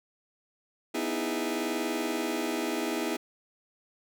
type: chord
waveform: sawtooth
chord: E major seventh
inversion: second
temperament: just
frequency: 247.2 / 309 / 329.6 / 412 Hz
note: B3 / D#4 / E4 / G#4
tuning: +2 / -12 / 0 / -14 cents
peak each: -31 / -31 / -29 / -31 dBFS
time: 0.94-3.17 s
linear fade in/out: 10 ms
effects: none